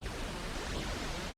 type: noise with flanger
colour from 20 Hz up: pink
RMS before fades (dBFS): -37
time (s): 0.01-1.33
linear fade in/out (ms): 50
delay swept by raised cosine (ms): 0.23 to 5.73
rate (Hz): 1.3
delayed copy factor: +0.6
effects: low-pass 6000 Hz 12 dB/octave + Opus 32 kbps